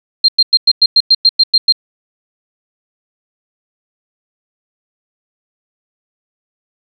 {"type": "tone bursts", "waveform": "sine", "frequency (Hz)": 4186, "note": "C8", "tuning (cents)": 0, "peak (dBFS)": -4, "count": 11, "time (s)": [0.24, 1.724], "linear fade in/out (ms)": 5, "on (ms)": 44, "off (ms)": 100, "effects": []}